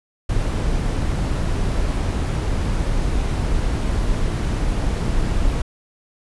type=noise; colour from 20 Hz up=brown; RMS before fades=-20 dBFS; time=0.29-5.62 s; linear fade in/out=5 ms; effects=resampled to 24000 Hz